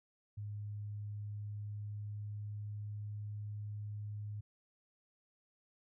sine tone with pitch glide, 103.83 to 104.43 Hz, G#2 to G#2, 0 to +10 cents, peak -40 dBFS, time 0.37-4.41 s, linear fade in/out 10 ms, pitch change +10 cents, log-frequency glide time 1.24-3.22 s, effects none

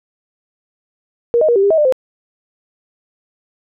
sine tone with pitch steps, 472.6 / 622 / 475.8 / 391.9 / 401.6 / 642 / 598 / 517 Hz, A#4 / D#5 / A#4 / G4 / G4 / E5 / D5 / C5, +24 / -1 / +35 / 0 / +42 / -46 / +31 / -21 cents, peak -9 dBFS, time 1.34-1.924 s, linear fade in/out 0 ms, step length 73 ms, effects none

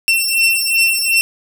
sawtooth beating tone pair, 2703 / 2705.7 Hz, E7 / E7, +43 / +45 cents, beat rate 2.7 Hz, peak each -12 dBFS, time 0.08-1.21 s, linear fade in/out 0 ms, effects none

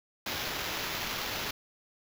violet noise with sample-and-hold, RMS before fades -35 dBFS, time 0.26-1.51 s, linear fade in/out 5 ms, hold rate 8820 Hz, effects none

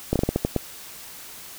slowing click train, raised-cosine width 2 ms, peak -7 dBFS, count 8, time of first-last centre 0.13-0.563 s, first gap 27 ms, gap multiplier 1.27, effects white hiss -41 dBFS RMS until 1.58 s

